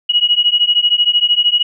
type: beating tone pair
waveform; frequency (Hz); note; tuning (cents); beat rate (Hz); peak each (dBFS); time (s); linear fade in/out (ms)
sine; 2900 / 2913; F#7 / F#7; -35 / -28; 13; -13; 0.09-1.63; 10
effects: none